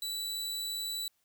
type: tone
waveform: sawtooth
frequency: 3951 Hz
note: B7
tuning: in tune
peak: -31 dBFS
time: 0.02-1.08 s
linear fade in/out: 2 ms
effects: white hiss -75 dBFS RMS until 1.24 s